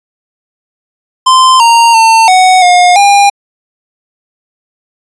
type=tone with pitch steps; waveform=square; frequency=1037 / 928 / 900 / 743 / 716 / 806 Hz; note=C6 / A#5 / A5 / F#5 / F5 / G5; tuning=-16 / -8 / +39 / +7 / +43 / +48 cents; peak=-3 dBFS; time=1.26-3.3 s; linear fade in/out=10 ms; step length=340 ms; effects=resampled to 22050 Hz